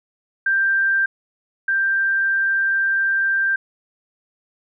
sine tone pair in turn, 1578 / 1578 Hz, G6 / G6, +11 / +11 cents, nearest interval unison, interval 0 cents, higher neither, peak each -15 / -16 dBFS, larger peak first, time 0.46-1.06 / 1.68-3.56 s, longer second, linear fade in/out 5 ms, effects none

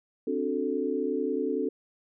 sine chord, D dominant seventh, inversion third, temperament equal with one note detuned, 263 / 293.7 / 370 / 440 Hz, C4 / D4 / F#4 / A4, +9 / 0 / 0 / 0 cents, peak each -32 / -32 / -33 / -30 dBFS, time 0.27-1.69 s, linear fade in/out 5 ms, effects none

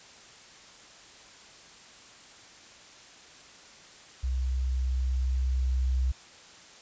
sine tone with level ramp, 64.2 Hz, C2, 32 cents flat, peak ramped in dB -26 to -23 dBFS, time 4.23-6.12 s, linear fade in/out 10 ms, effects white hiss -51 dBFS RMS until 6.81 s + resampled to 16000 Hz

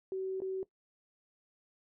sine tone with dropouts, 379.6 Hz, F#4, 44 cents sharp, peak -33 dBFS, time 0.12-0.63 s, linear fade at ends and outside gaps 1 ms, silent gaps 0.403-0.419 s, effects noise-tail reverb RT60 0.1 s tail -18 dB re dry

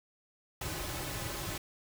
pink noise with comb filter, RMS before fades -38 dBFS, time 0.61-1.58 s, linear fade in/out 5 ms, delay 4.3 ms, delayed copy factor -0.6, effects none

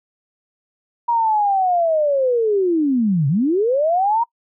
sine linear two-way sweep, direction down then up, 955 to 131.3 to 955 Hz, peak -14 dBFS, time 1.08-4.24 s, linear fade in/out 10 ms, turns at 3.28 s, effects noise-tail reverb RT60 0.1 s tail -25 dB re dry

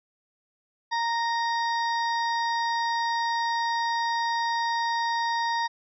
harmonic tone with a mistuned harmonic, 930 Hz, A#5, 4 cents flat, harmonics 1 / 2 / 4 / 5 / 6, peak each -25 / -31 / -37 / -39 / -41 dBFS, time 0.91-5.68 s, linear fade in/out 20 ms, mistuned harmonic 5, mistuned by +55 cents, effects none

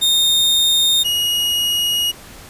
40% pulse tone pair in turn, 3669 / 2886 Hz, A#7 / F#7, -28 / -44 cents, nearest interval major third, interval 416 cents, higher first, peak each -11 / -15 dBFS, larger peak first, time 0.01-1.04 / 1.04-2.12 s, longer second, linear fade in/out 20 ms, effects pink hiss -39 dBFS RMS until 2.49 s + resampled to 32000 Hz

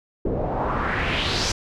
pink noise with low-pass filter sweep, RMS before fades -24 dBFS, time 0.25-1.52 s, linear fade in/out 5 ms, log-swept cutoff 420 to 6200 Hz, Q 2.9, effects none

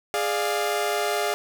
sawtooth chord, D diminished, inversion second, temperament equal with one note detuned, 415.3 / 593.5 / 698.5 Hz, Ab4 / D5 / F5, 0 / +18 / 0 cents, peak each -23 / -25 / -23 dBFS, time 0.14-1.34 s, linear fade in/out 0 ms, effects none

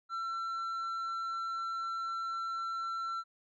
triangle tone with tanh clipping, 1348 Hz, E6, 38 cents sharp, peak -35 dBFS, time 0.09-3.24 s, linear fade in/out 50 ms, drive 9 dB, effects none

